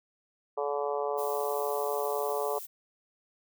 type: harmonic tone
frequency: 143.8 Hz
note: D3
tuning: 36 cents flat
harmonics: 3 / 4 / 5 / 6 / 7 / 8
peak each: -32 / -34 / -36 / -38 / -39 / -40 dBFS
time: 0.57-2.59 s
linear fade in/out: 10 ms
type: noise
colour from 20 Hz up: violet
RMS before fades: -42 dBFS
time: 1.17-2.67 s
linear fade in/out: 20 ms
effects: none